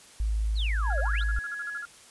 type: tone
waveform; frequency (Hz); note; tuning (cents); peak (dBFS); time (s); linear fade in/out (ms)
sine; 53.8; A1; -38; -24; 0.2-1.39; 0
type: exponential two-way sweep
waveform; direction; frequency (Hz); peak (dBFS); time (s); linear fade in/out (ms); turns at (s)
sine; down then up; 4582 to 512 to 4582; -32; 0.55-1.24; 50; 1
type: tone with pitch glide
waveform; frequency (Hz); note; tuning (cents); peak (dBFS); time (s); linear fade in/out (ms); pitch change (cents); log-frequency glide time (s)
sine; 1660 to 1678.3; G#6 to G#6; -1 to +18; -33; 0.82-1.85; 50; +19; 1.01-1.72
type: tone bursts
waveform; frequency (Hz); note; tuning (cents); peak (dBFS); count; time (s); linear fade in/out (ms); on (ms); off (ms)
sine; 1401; F6; +5; -34; 13; 0.9-1.853; 2; 29; 48
effects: white hiss -52 dBFS RMS until 2.1 s + resampled to 24000 Hz